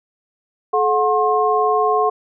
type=tone cluster; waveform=sine; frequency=430.3 / 727 / 1070 Hz; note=A4 / F#5 / C6; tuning=-39 / -31 / +38 cents; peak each=-18 dBFS; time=0.73-2.1 s; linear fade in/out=10 ms; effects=none